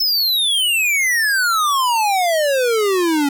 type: exponential sweep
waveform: square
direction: down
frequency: 5320 to 276.6 Hz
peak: -15 dBFS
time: 0-3.29 s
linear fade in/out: 5 ms
effects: none